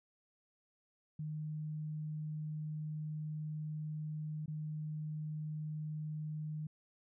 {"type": "tone with dropouts", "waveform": "sine", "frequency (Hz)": 153.4, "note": "D#3", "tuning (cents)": -24, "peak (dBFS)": -38, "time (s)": [1.19, 6.67], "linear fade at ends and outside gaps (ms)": 5, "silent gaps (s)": [4.46, 4.479], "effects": []}